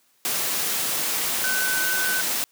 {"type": "tone in noise", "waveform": "sine", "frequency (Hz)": 1514, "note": "F#6", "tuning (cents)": 39, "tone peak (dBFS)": -24, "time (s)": [1.44, 2.21], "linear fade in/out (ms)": 0, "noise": "white", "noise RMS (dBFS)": -25, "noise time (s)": [0.25, 2.44], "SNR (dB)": -2, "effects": ["white hiss -63 dBFS RMS until 2.51 s", "high-pass 150 Hz 12 dB/octave"]}